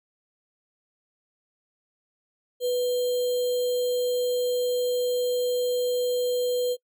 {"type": "tone with sample-and-hold", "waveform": "sine", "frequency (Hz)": 493.9, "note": "B4", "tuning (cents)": 0, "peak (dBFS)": -22, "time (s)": [2.6, 6.77], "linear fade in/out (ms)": 50, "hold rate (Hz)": 3675, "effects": ["noise-tail reverb RT60 0.1 s tail -25 dB re dry"]}